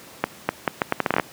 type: accelerating click train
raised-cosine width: 0.5 ms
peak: -3 dBFS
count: 12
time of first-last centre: 0.24-1.198 s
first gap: 250 ms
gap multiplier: 0.75
effects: pink hiss -44 dBFS RMS until 1.32 s + high-pass 150 Hz 12 dB/octave